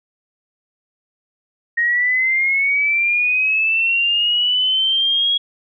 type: linear sweep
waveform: sine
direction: up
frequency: 1864.7 to 3322 Hz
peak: -14 dBFS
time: 1.77-5.38 s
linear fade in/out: 10 ms
effects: none